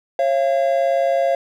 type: tone pair together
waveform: triangle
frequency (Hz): 544.6 / 683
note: C#5 / F5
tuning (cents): -31 / -39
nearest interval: major third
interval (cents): 392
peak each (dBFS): -16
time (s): 0.19-1.35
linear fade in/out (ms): 2
effects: none